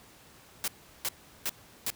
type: noise bursts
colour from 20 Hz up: white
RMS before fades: -31 dBFS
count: 4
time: 0.64-1.902 s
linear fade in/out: 0 ms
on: 38 ms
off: 370 ms
effects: pink hiss -55 dBFS RMS until 1.95 s + high-pass 60 Hz 12 dB/octave